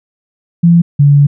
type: tone pair in turn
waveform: sine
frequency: 170.3 / 143.2 Hz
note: F3 / D3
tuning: -43 / -43 cents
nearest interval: minor third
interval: 300 cents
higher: first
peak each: -3 dBFS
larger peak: neither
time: 0.63-0.82 / 0.99-1.27 s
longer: second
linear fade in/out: 10 ms
effects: none